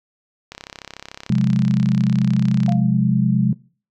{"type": "click train", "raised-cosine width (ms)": 0.2, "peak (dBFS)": -16, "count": 75, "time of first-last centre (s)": [0.52, 2.722], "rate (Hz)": 33.6}
{"type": "chord", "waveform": "sine", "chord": "F minor", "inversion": "second", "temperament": "equal with one note detuned", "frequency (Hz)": [130.81, 178.18, 207.7], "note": ["C3", "F3", "Ab3"], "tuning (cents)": [0, 35, 0], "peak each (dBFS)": -18, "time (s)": [1.3, 3.53], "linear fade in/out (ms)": 2}
{"type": "tone with exponential decay", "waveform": "sine", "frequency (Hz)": 698.5, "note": "F5", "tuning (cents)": 0, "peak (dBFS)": -22, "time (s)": [2.68, 3], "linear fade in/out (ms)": 2, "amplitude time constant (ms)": 68}
{"effects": ["noise-tail reverb RT60 0.4 s tail -21 dB re dry"]}